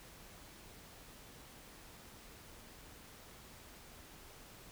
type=silence; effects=pink hiss -56 dBFS RMS until 4.71 s